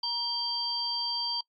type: tone cluster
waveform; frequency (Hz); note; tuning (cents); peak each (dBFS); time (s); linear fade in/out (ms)
sine; 947 / 3184 / 4657; A#5 / G7 / D8; +27 / +26 / -15; -36 / -35 / -29; 0.03-1.41; 5
effects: noise-tail reverb RT60 0.1 s tail -23 dB re dry + MP3 48 kbps